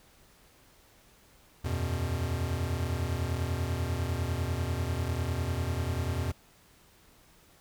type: chord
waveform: square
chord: E suspended second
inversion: none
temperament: equal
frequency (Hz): 82.41 / 92.5 / 123.47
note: E2 / F#2 / B2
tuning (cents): 0 / 0 / 0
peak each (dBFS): -33 / -35 / -35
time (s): 1.64-6.32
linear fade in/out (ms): 10
effects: pink hiss -60 dBFS RMS until 7.6 s